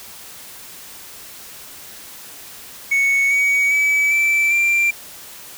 triangle tone with pitch steps, 2217 / 2253 / 2290 / 2327 / 2365 Hz, C#7 / C#7 / D7 / D7 / D7, 0 / +28 / -44 / -17 / +12 cents, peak -12 dBFS, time 2.91-4.91 s, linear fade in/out 10 ms, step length 400 ms, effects white hiss -38 dBFS RMS until 5.57 s

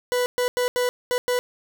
40% pulse tone bursts at uneven times, 493.9 Hz, B4, in tune, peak -19 dBFS, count 6, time 0.12-0.26 / 0.38-0.48 / 0.57-0.68 / 0.76-0.89 / 1.11-1.18 / 1.28-1.39 s, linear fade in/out 0 ms, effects none

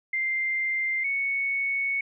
sine tone pair in turn, 2093 / 2217 Hz, C7 / C#7, 0 / 0 cents, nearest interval minor second, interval 100 cents, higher second, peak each -24 dBFS, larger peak neither, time 0.13-1.04 / 1.04-2.01 s, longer second, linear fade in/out 5 ms, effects none

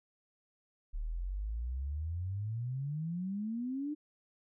sine exponential sweep, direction up, 36.06 to 305.6 Hz, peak -34 dBFS, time 0.93-3.95 s, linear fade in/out 20 ms, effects none

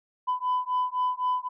sine beating tone pair, 1000 / 1003.9 Hz, B5 / B5, +21 / +28 cents, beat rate 3.9 Hz, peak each -26 / -26 dBFS, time 0.27-1.49 s, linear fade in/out 20 ms, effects tanh soft clip ceiling -20 dBFS

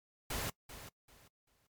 pink noise with echo, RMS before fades -38 dBFS, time 0.3-0.5 s, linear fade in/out 5 ms, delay 390 ms, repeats 3, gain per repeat -12 dB, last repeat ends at 1.67 s, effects noise-tail reverb RT60 0.1 s tail -22 dB re dry + MP3 96 kbps

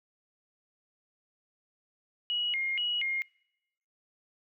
sine tone with vibrato, 2491 Hz, D#7, 1 cent sharp, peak -28 dBFS, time 2.3-3.22 s, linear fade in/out 0 ms, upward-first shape square, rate 2.1 Hz, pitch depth 270 cents each way, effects noise-tail reverb RT60 0.9 s tail -25 dB re dry

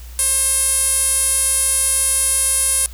sawtooth tone with band-pass filter, 533 Hz, C5, 32 cents sharp, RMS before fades -17 dBFS, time 0.19-2.86 s, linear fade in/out 0 ms, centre 10000 Hz, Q 7.4, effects added 60 Hz sine -32 dBFS peak until 2.93 s + white hiss -44 dBFS RMS until 2.93 s

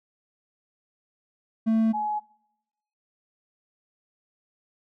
triangle / sine tone pair in turn, 222.9 / 843.6 Hz, A3 / G#5, +23 / +27 cents, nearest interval octave + major seventh, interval 2304 cents, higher second, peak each -17 / -25 dBFS, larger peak first, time 1.66-1.93 / 1.93-2.2 s, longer neither, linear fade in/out 20 ms, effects noise-tail reverb RT60 0.9 s tail -25 dB re dry

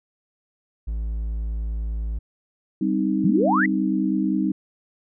triangle tone, 55 Hz, A1, in tune, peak -22 dBFS, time 0.87-2.19 s, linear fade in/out 10 ms
sine chord, C minor, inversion second, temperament equal, 196 / 261.6 / 311.1 Hz, G3 / C4 / Eb4, 0 / 0 / 0 cents, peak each -23 / -25 / -23 dBFS, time 2.81-4.52 s, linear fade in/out 5 ms
sine exponential sweep, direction up, 151.7 to 2089 Hz, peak -18 dBFS, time 3.24-3.66 s, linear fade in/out 5 ms
effects none

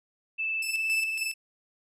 sine tone with vibrato, 2635 Hz, E7, 1 cent flat, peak -27 dBFS, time 0.38-1.28 s, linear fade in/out 20 ms, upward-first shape triangle, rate 19 Hz, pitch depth 16 cents each way
sawtooth tone with tremolo, 2637 Hz, E7, in tune, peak -26 dBFS, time 0.62-1.34 s, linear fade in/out 5 ms, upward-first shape square, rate 3.6 Hz, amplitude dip 70%
effects resampled to 32000 Hz

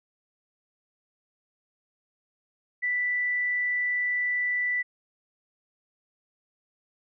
sine tone, 1975.5 Hz, B6, in tune, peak -24 dBFS, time 2.82-4.83 s, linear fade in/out 20 ms, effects none

